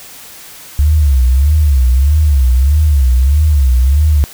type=tone with vibrato; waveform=sine; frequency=69.3 Hz; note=C#2; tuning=in tune; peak=-6 dBFS; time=0.79-4.24 s; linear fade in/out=0 ms; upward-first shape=sine; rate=1.6 Hz; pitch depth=190 cents each way; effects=white hiss -34 dBFS RMS until 4.33 s